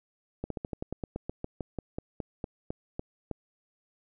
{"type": "slowing click train", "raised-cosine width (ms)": 2, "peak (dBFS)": -20, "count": 19, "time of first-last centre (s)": [0.44, 3.313], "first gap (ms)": 63, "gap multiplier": 1.1, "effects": []}